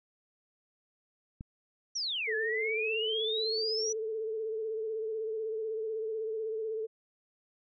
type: click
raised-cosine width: 5 ms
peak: -29 dBFS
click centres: 1.409 s
type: exponential two-way sweep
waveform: sine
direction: down then up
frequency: 5970 to 1690 to 5970 Hz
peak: -31 dBFS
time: 1.95-3.93 s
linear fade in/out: 10 ms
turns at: 2.35 s
type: tone with vibrato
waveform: sine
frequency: 440 Hz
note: A4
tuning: in tune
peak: -32 dBFS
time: 2.27-6.87 s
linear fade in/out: 20 ms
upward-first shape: sine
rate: 16 Hz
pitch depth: 39 cents each way
effects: none